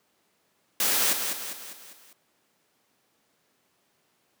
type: noise with echo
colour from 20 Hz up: white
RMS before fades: -24 dBFS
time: 0.8-1.13 s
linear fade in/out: 2 ms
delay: 200 ms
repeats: 5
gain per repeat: -6 dB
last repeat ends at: 2.13 s
effects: pink hiss -69 dBFS RMS until 4.4 s + high-pass 200 Hz 12 dB/octave